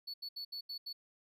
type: tone bursts at uneven times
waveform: triangle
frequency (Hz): 4435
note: C#8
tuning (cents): 0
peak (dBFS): -39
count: 6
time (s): 0.07-0.14 / 0.22-0.29 / 0.36-0.45 / 0.52-0.61 / 0.69-0.78 / 0.86-0.93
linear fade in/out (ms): 10
effects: none